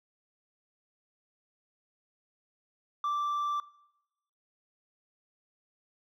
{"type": "tone with hard clipping", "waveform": "triangle", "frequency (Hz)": 1172, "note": "D6", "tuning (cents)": -4, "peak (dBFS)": -27, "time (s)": [3.04, 3.6], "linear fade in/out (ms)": 2, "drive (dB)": 1, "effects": ["noise-tail reverb RT60 0.9 s tail -21 dB re dry"]}